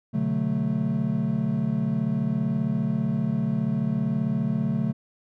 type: chord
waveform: triangle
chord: B minor seventh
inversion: none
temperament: equal with one note detuned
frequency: 126.28 / 146.83 / 185 / 220 Hz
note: B2 / D3 / F#3 / A3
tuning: +39 / 0 / 0 / 0 cents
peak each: -29 / -26 / -27 / -24 dBFS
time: 0.13-4.93 s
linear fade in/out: 20 ms
effects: none